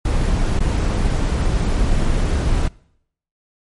brown noise with dropouts, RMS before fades -17 dBFS, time 0.05-2.68 s, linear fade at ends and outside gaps 5 ms, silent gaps 0.592-0.603 s, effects noise-tail reverb RT60 0.7 s tail -23 dB re dry + MP3 48 kbps

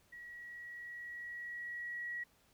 sine tone with level ramp, 1918 Hz, A#6, 49 cents sharp, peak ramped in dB -48 to -38 dBFS, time 0.12-2.24 s, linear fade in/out 10 ms, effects pink hiss -70 dBFS RMS until 2.53 s

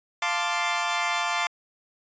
20% pulse chord, D minor seventh, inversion first, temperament equal, 698.5 / 880 / 1046.5 / 1174.7 Hz, F5 / A5 / C6 / D6, 0 / 0 / 0 / 0 cents, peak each -25 dBFS, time 0.22-1.47 s, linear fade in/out 2 ms, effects resampled to 16000 Hz

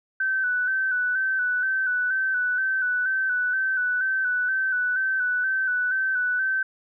sine tone with vibrato, 1515 Hz, F#6, 40 cents sharp, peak -21 dBFS, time 0.2-6.63 s, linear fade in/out 5 ms, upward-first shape square, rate 2.1 Hz, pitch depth 33 cents each way, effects none

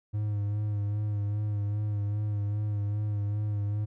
triangle tone with vibrato, 103.83 Hz, G#2, in tune, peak -25 dBFS, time 0.13-3.86 s, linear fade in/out 20 ms, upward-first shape sine, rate 2.5 Hz, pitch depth 33 cents each way, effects none

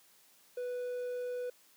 triangle tone, 493.9 Hz, B4, in tune, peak -33 dBFS, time 0.57-1.5 s, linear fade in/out 5 ms, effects white hiss -64 dBFS RMS until 1.76 s + high-pass 150 Hz 12 dB/octave

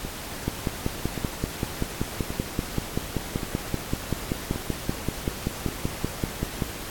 two click trains, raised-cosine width 3 ms, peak -17 / -11 dBFS, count 6 / 33, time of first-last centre 0.05-5.687 / 0.48-6.622 s, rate 0.887 / 5.21 Hz, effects pink hiss -36 dBFS RMS until 6.9 s + AAC 64 kbps

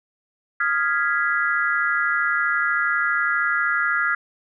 sine chord, F half-diminished seventh, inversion third, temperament equal, 1244.5 / 1396.9 / 1661.2 / 1975.5 Hz, Eb6 / F6 / Ab6 / Cb7, 0 / 0 / 0 / 0 cents, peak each -27 / -22 / -23 / -27 dBFS, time 0.6-4.15 s, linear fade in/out 5 ms, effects none

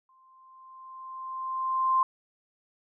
sine tone with exponential growth, 1046.5 Hz, C6, in tune, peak -19 dBFS, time 0.09-2.03 s, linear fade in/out 2 ms, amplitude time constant 420 ms, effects none

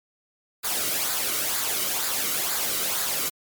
white noise with flanger, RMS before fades -26 dBFS, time 0.63-3.3 s, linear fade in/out 20 ms, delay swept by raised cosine 0.34 to 1.19 ms, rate 2.1 Hz, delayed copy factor -0.55, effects MP3 96 kbps

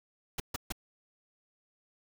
pink noise bursts, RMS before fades -34 dBFS, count 3, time 0.38-0.723 s, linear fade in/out 5 ms, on 21 ms, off 140 ms, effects none

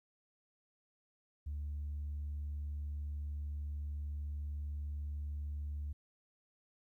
sine tone, 73.3 Hz, D2, 3 cents flat, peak -36 dBFS, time 1.46-5.93 s, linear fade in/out 10 ms, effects tanh soft clip ceiling -35 dBFS + 13-bit

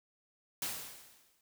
white noise with exponential decay, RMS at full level -35 dBFS, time 0.62-1.41 s, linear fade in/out 2 ms, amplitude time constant 170 ms, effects none

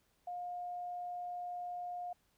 sine tone, 711 Hz, F5, 31 cents sharp, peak -39 dBFS, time 0.27-2.13 s, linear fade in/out 5 ms, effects pink hiss -75 dBFS RMS until 2.37 s

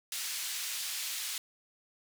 pink band-pass noise, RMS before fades -37 dBFS, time 0.12-1.38 s, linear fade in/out 2 ms, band 2900 to 16000 Hz, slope 12 dB/octave, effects none

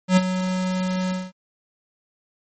square tone with ADSR envelope, 185 Hz, F#3, in tune, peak -11 dBFS, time 0.08-1.32 s, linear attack 86 ms, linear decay 39 ms, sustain -11 dB, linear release 220 ms, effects MP3 32 kbps

